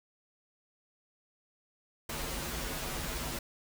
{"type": "noise with comb filter", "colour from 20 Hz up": "pink", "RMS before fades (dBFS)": -37, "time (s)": [2.09, 3.39], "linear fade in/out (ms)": 5, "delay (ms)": 10, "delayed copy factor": -0.9, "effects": []}